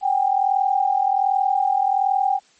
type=tone pair together; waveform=sine; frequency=763.7 / 805 Hz; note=G5 / G5; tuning=-45 / +46 cents; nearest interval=minor second; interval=91 cents; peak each=-19 dBFS; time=0.01-2.4 s; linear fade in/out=50 ms; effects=white hiss -56 dBFS RMS until 2.59 s + MP3 32 kbps